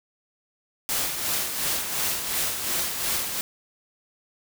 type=noise with tremolo; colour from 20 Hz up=white; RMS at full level=-25 dBFS; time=0.89-3.41 s; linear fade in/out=0 ms; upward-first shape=sine; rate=2.8 Hz; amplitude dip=50%; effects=none